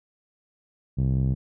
5% pulse tone with low-pass filter, 65.6 Hz, C2, 5 cents sharp, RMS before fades -23 dBFS, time 0.97-1.35 s, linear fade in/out 20 ms, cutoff 140 Hz, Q 1.9, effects none

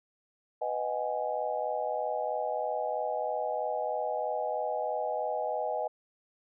sine chord, G# minor seventh, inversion first, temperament just, 498.4 / 623 / 747.5 / 830.6 Hz, B4 / D#5 / F#5 / G#5, +16 / +2 / +17 / 0 cents, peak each -36 / -33 / -36 / -35 dBFS, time 0.61-5.88 s, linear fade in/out 10 ms, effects none

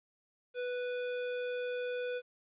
square tone, 493.9 Hz, B4, in tune, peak -35 dBFS, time 0.54-2.22 s, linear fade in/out 50 ms, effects resampled to 8000 Hz + 12-bit

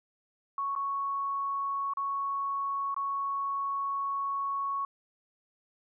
sine tone with dropouts, 1108.7 Hz, C#6, in tune, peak -29 dBFS, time 0.58-4.85 s, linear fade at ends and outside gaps 2 ms, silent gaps 0.752-0.761 / 1.936-1.971 / 2.944-2.964 s, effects none

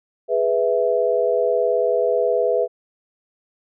sine chord, E major, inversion first, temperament equal, 415.3 / 493.9 / 659.3 Hz, G#4 / B4 / E5, 0 / 0 / 0 cents, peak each -22 / -19 / -21 dBFS, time 0.28-2.68 s, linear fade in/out 50 ms, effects none

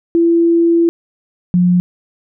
sine tone pair in turn, 336.8 / 178.41 Hz, E4 / F3, +37 / +37 cents, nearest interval major seventh, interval 1100 cents, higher first, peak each -8 dBFS, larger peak neither, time 0.15-0.89 / 1.54-1.8 s, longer first, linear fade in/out 0 ms, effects none

